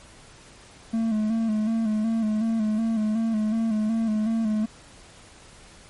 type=tone with vibrato; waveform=triangle; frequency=220 Hz; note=A3; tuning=in tune; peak=-19 dBFS; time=0.93-4.66 s; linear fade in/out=10 ms; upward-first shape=square; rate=2.7 Hz; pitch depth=46 cents each way; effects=pink hiss -49 dBFS RMS until 5.89 s + MP3 48 kbps